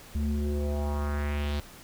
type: tone with low-pass filter sweep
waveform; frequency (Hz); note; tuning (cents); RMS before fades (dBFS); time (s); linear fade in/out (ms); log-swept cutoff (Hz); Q
square; 73; D2; -10; -29; 0.15-1.6; 0; 170 to 4300; 2.5
effects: pink hiss -49 dBFS RMS until 1.83 s